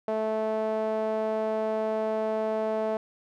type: tone with band-pass filter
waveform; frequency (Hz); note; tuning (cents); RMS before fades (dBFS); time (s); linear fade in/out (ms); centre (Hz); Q
sawtooth; 218.3; A3; -13; -28; 0.08-2.97; 2; 610; 3
effects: none